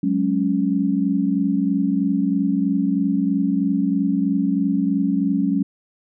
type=chord; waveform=sine; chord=F# suspended second; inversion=none; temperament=just; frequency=185 / 208.1 / 277.5 Hz; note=F#3 / G#3 / C#4; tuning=0 / +4 / +2 cents; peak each=-22 / -22 / -20 dBFS; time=0.03-5.63 s; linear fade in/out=5 ms; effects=none